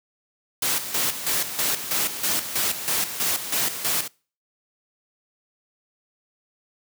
white noise with tremolo, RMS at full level -23 dBFS, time 0.62-4.08 s, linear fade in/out 5 ms, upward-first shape square, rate 3.1 Hz, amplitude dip 65%, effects noise-tail reverb RT60 0.4 s tail -25 dB re dry + high-pass 100 Hz 12 dB/octave

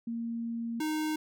sine / square tone pair in turn, 231.7 / 309.3 Hz, A#3 / D#4, -10 / -10 cents, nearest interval perfect fourth, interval 500 cents, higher second, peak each -32 / -30 dBFS, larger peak second, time 0.07-0.8 / 0.8-1.16 s, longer first, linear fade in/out 5 ms, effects none

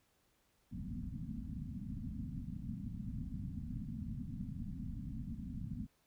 white low-pass noise, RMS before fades -43 dBFS, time 0.71-5.87 s, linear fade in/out 20 ms, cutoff 260 Hz, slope 96 dB/octave, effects pink hiss -75 dBFS RMS until 6.06 s

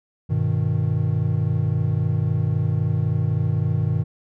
triangle chord, G augmented, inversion none, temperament equal with one note detuned, 99.77 / 123.47 / 155.56 Hz, G2 / B2 / D#3, +31 / 0 / 0 cents, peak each -21 dBFS, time 0.29-4.04 s, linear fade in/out 20 ms, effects none

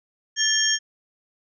sine tone cluster, 1750 / 3190 / 5560 / 6500 Hz, A6 / G7 / F8 / G#8, -10 / +30 / -9 / -38 cents, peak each -24 dBFS, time 0.36-0.79 s, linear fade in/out 50 ms, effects none

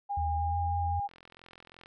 sine tone, 810 Hz, G#5, 43 cents flat, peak -30 dBFS, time 0.09-1.08 s, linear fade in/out 20 ms
sine tone with pitch glide, 79.4 to 85.1 Hz, D#2 to F2, +36 to -44 cents, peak -30 dBFS, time 0.17-1 s, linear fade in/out 5 ms, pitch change +120 cents, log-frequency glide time 0.35-0.6 s
click train, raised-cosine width 0.3 ms, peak -36 dBFS, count 34, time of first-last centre 1.09-1.859 s, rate 42.9 Hz
effects none

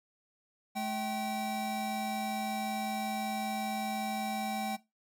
square tone pair together, 215.1 / 773.6 Hz, A3 / G5, -39 / -23 cents, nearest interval octave + minor seventh, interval 2216 cents, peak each -37 / -35 dBFS, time 0.75-4.77 s, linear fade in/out 20 ms, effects noise-tail reverb RT60 0.2 s tail -17 dB re dry

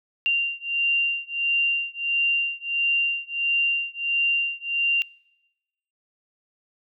sine beating tone pair, 2776 / 2777.5 Hz, F7 / F7, -11 / -10 cents, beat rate 1.5 Hz, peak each -24 dBFS, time 0.26-5.02 s, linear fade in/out 0 ms, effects noise-tail reverb RT60 1.0 s tail -26 dB re dry

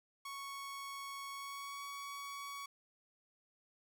sawtooth tone with pitch glide, 1108.7 to 1124.2 Hz, C#6 to C#6, 0 to +24 cents, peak -40 dBFS, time 0.25-2.66 s, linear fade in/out 5 ms, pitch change +24 cents, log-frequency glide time 1.33-1.84 s, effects none

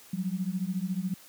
sine beating tone pair, 178.8 / 192.8 Hz, F3 / G3, +41 / -28 cents, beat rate 14 Hz, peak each -31 dBFS, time 0.13-1.14 s, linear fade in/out 5 ms, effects white hiss -53 dBFS RMS until 1.28 s + high-pass 100 Hz 12 dB/octave

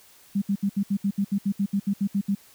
sine tone bursts, 199.3 Hz, G3, 29 cents sharp, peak -20 dBFS, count 15, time 0.35-2.351 s, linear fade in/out 10 ms, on 69 ms, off 69 ms, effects white hiss -54 dBFS RMS until 2.54 s

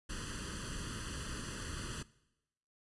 pink noise with comb filter, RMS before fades -42 dBFS, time 0.09-2.03 s, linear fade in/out 10 ms, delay 0.66 ms, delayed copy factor +0.95, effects noise-tail reverb RT60 0.9 s tail -20 dB re dry + resampled to 24000 Hz

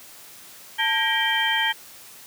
sine tone cluster, 889 / 1611 / 1891 / 2337 / 3146 Hz, A5 / G6 / A#6 / D7 / G7, +18 / +47 / +24 / -9 / +6 cents, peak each -26 / -27 / -25 / -30 / -24 dBFS, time 0.78-1.73 s, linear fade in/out 20 ms, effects white hiss -45 dBFS RMS until 2.26 s + high-pass 80 Hz 12 dB/octave

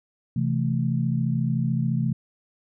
sine chord, A minor, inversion first, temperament equal, 130.81 / 164.81 / 220 Hz, C3 / E3 / A3, 0 / 0 / 0 cents, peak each -24 / -26 / -27 dBFS, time 0.36-2.13 s, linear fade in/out 5 ms, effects none

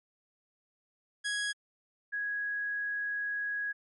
sawtooth / sine tone pair in turn, 1661.2 / 1661.2 Hz, G#6 / G#6, 0 / 0 cents, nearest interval unison, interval 0 cents, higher neither, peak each -27 / -31 dBFS, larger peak first, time 1.24-1.53 / 2.12-3.73 s, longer second, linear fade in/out 20 ms, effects MP3 48 kbps

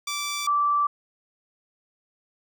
10% pulse / sine tone pair in turn, 1165 / 1165 Hz, D6 / D6, -14 / -14 cents, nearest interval unison, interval 0 cents, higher neither, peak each -19 dBFS, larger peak neither, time 0.07-0.47 / 0.47-0.87 s, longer neither, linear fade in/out 5 ms, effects none

